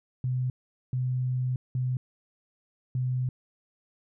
sine tone bursts at uneven times, 127.1 Hz, C3, 50 cents flat, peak -25 dBFS, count 4, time 0.24-0.5 / 0.93-1.56 / 1.75-1.97 / 2.95-3.29 s, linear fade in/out 2 ms, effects none

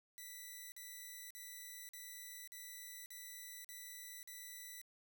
5% pulse tone bursts, 1975.5 Hz, B6, in tune, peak -39 dBFS, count 8, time 0.18-4.815 s, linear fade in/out 0 ms, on 540 ms, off 45 ms, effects none

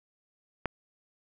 click, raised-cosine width 0.5 ms, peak -14 dBFS, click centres 0.657 s, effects none

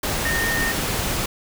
sine tone in noise, 1835 Hz, A#6, 28 cents flat, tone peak -22 dBFS, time 0.25-0.72 s, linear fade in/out 5 ms, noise pink, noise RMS -24 dBFS, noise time 0.03-1.26 s, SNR -1 dB, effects none

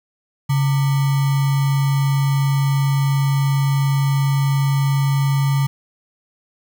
sine tone with sample-and-hold, 138.59 Hz, C#3, in tune, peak -14 dBFS, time 0.49-5.67 s, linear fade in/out 10 ms, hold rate 1050 Hz, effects none

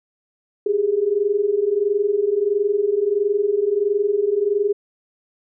sine tone pair together, 393.8 / 415.3 Hz, G4 / G#4, +8 / 0 cents, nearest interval minor second, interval 92 cents, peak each -21 / -18 dBFS, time 0.66-4.73 s, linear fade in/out 5 ms, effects none

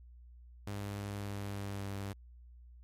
sawtooth tone with pitch glide, 101.4 to 99.03 Hz, G#2 to G2, -41 to +18 cents, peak -34 dBFS, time 0.67-2.13 s, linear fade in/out 5 ms, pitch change -41 cents, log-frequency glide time 1.16-1.96 s, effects added 60 Hz sine -52 dBFS peak until 2.83 s + MP3 64 kbps

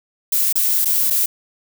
violet noise with dropouts, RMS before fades -17 dBFS, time 0.32-1.26 s, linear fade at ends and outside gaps 5 ms, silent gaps 0.527-0.555 / 0.848-0.855 / 1.102-1.106 s, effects none

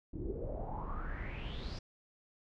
brown noise with low-pass filter sweep, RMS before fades -40 dBFS, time 0.13-1.79 s, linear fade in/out 5 ms, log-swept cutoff 300 to 5200 Hz, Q 7.1, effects none

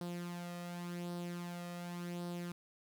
sawtooth tone with flanger, 174.61 Hz, F3, in tune, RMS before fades -43 dBFS, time 0.01-2.52 s, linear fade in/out 2 ms, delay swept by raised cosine 0.21 to 1.61 ms, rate 0.89 Hz, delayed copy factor +0.55, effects 12-bit

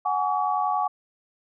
sine chord, F# suspended second, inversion none, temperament equal with one note detuned, 740 / 830.6 / 1137.3 Hz, F#5 / G#5 / C#6, 0 / 0 / +44 cents, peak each -26 dBFS, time 0.05-0.88 s, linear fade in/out 10 ms, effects none

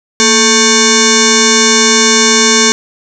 sine tone with frequency modulation, 2900 Hz, F#7, 35 cents flat, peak -5 dBFS, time 0.2-2.72 s, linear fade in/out 0 ms, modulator 667 Hz, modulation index 6, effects none

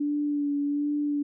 sine tone with vibrato, 290 Hz, D4, 22 cents flat, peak -24 dBFS, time 0-1.23 s, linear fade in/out 10 ms, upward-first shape sine, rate 1.3 Hz, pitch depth 22 cents each way, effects none

